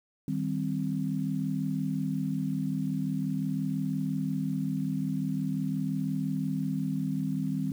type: chord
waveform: sine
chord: C minor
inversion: first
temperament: equal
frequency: 155.56 / 196 / 261.6 Hz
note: Eb3 / G3 / C4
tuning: 0 / 0 / 0 cents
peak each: -32 dBFS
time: 0.28-7.72 s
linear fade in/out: 2 ms
effects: 9-bit